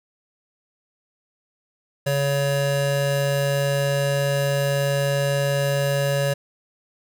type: tone pair together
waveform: square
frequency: 140.6 / 562.4 Hz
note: C#3 / C#5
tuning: +25 / +25 cents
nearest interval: 2 octaves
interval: 2400 cents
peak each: -23 dBFS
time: 2.06-6.34 s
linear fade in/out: 10 ms
effects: none